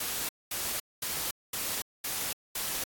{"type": "noise bursts", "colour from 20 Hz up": "white", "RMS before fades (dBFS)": -33, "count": 6, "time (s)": [0, 2.84], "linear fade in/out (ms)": 5, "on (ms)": 290, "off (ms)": 220, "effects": ["AAC 64 kbps"]}